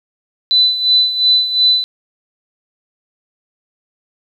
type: tone with tremolo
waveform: sine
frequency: 4000 Hz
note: B7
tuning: 21 cents sharp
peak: -7 dBFS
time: 0.51-1.84 s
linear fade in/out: 0 ms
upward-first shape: sine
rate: 2.8 Hz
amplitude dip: 70%
effects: 8-bit